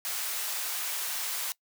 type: high-pass noise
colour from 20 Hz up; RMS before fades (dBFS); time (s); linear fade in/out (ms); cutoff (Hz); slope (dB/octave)
white; -33; 0.05-1.52; 0; 720; 12
effects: noise-tail reverb RT60 0.1 s tail -22 dB re dry